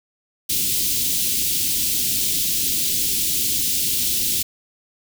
white band-stop noise, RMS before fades -21 dBFS, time 0.49-4.43 s, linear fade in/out 10 ms, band 340 to 2900 Hz, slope 24 dB/octave, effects none

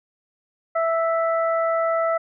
harmonic tone, 659.3 Hz, E5, in tune, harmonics 1 / 2 / 3, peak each -20 / -24 / -33 dBFS, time 0.75-2.18 s, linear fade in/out 10 ms, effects none

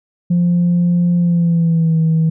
sine tone with pitch glide, 174.61 to 161.05 Hz, F3 to E3, 0 to -40 cents, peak -9 dBFS, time 0.3-2.3 s, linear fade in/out 10 ms, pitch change -140 cents, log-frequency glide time 1.17-1.98 s, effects tanh soft clip ceiling -8 dBFS

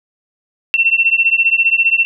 sine beating tone pair, 2700 / 2715 Hz, E7 / F7, +41 / -50 cents, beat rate 15 Hz, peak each -13 / -13 dBFS, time 0.74-2.05 s, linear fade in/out 0 ms, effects none

